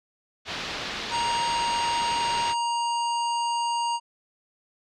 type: low-pass noise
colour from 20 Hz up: white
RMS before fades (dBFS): -33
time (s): 0.45-2.55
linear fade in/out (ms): 50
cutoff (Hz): 4400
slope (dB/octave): 24
type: harmonic tone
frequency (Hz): 940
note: A#5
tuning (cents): +14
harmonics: 1 / 3 / 5 / 7 / 9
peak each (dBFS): -24 / -34 / -38 / -41 / -43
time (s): 1.1-4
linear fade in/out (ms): 50
effects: none